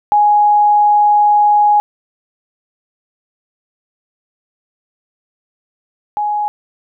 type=tone pair in turn; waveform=sine; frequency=832 / 835 Hz; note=G#5 / G#5; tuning=+3 / +9 cents; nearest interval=unison; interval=6 cents; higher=second; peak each=-7 / -14 dBFS; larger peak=first; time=0.12-1.8 / 6.17-6.48 s; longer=first; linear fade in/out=0 ms; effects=none